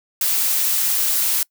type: noise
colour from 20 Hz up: blue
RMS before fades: -19 dBFS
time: 0.21-1.43 s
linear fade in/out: 2 ms
effects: noise-tail reverb RT60 0.1 s tail -25 dB re dry